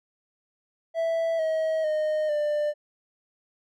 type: tone with pitch steps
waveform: triangle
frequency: 659 / 636.9 / 615.6 / 595 Hz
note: E5 / D#5 / D#5 / D5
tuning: -1 / +40 / -19 / +22 cents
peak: -21 dBFS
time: 0.94-2.74 s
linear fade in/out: 50 ms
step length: 450 ms
effects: none